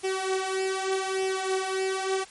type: tone with flanger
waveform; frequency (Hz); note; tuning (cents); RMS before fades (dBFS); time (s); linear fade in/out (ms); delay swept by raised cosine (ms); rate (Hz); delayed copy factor
sawtooth; 380.9; G4; -50; -28; 0.03-2.25; 20; 0.35 to 4.85; 0.83; +0.7
effects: white hiss -49 dBFS RMS until 2.3 s + MP3 48 kbps